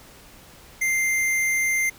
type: tone with hard clipping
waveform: sine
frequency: 2093 Hz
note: C7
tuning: in tune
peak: -21 dBFS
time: 0.81-1.9 s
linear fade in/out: 10 ms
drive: 18 dB
effects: pink hiss -48 dBFS RMS until 1.98 s